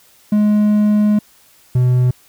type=tone pair in turn; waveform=triangle; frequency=209.8 / 125.29 Hz; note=G#3 / B2; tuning=+18 / +25 cents; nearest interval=major sixth; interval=893 cents; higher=first; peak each=-8 dBFS; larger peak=neither; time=0.32-1.19 / 1.75-2.11 s; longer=first; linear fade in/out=5 ms; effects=white hiss -50 dBFS RMS until 2.28 s